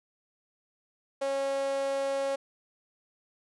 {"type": "tone with high-pass filter", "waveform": "sawtooth", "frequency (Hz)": 274.1, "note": "C#4", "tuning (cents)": -19, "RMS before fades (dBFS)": -30, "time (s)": [1.21, 2.36], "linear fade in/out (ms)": 10, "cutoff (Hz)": 560, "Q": 4.6, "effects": ["resampled to 24000 Hz"]}